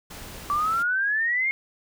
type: noise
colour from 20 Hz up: pink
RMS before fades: -40 dBFS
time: 0.1-0.83 s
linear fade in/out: 10 ms
type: exponential sweep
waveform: sine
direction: up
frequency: 1147 to 2171 Hz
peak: -21 dBFS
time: 0.5-1.51 s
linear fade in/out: 0 ms
effects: none